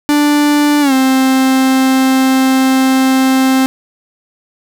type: tone with pitch glide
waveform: 45% pulse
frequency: 293.7 to 263.2 Hz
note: D4 to C4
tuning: 0 to +10 cents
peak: -8 dBFS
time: 0.09-3.66 s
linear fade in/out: 0 ms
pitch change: -190 cents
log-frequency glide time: 0.81-0.93 s
effects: none